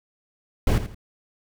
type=noise with echo; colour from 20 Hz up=brown; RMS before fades=-18 dBFS; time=0.67-0.78 s; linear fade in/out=2 ms; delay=83 ms; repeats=2; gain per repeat=-11 dB; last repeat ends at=0.946 s; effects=none